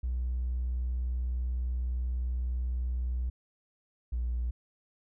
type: tone pair in turn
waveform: triangle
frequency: 61.74 / 60.05 Hz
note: B1 / B1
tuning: 0 / -48 cents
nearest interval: unison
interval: 48 cents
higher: first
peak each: -25 dBFS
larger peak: neither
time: 0.03-3.3 / 4.12-4.51 s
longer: first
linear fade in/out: 10 ms
effects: tanh soft clip ceiling -26 dBFS